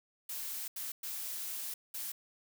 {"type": "noise bursts at uneven times", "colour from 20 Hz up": "blue", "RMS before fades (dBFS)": -40, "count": 4, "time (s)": [[0.29, 0.68], [0.76, 0.92], [1.03, 1.74], [1.94, 2.12]], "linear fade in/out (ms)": 5, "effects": []}